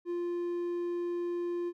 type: tone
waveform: triangle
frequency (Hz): 348.5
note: F4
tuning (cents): -4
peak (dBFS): -29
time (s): 0.05-1.73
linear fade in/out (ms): 50
effects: none